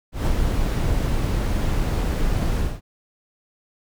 brown noise with ADSR envelope, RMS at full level -19 dBFS, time 0.12-2.81 s, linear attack 140 ms, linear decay 47 ms, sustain -2 dB, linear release 210 ms, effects none

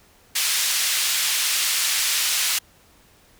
pink band-pass noise, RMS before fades -22 dBFS, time 0.35-2.59 s, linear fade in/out 10 ms, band 2600 to 13000 Hz, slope 12 dB/octave, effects pink hiss -55 dBFS RMS until 3.39 s

